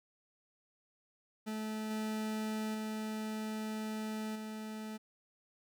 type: tone with level steps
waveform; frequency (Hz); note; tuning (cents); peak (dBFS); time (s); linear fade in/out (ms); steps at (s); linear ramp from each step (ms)
40% pulse; 217; A3; -24; -36 / -34 / -36 / -40; 1.46-4.98; 20; 1.9 / 2.74 / 4.35; 10
effects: none